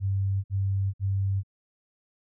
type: tone bursts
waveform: sine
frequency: 97.6 Hz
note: G2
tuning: 7 cents flat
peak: -23 dBFS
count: 3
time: 0-1.434 s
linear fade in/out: 50 ms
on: 440 ms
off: 57 ms
effects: none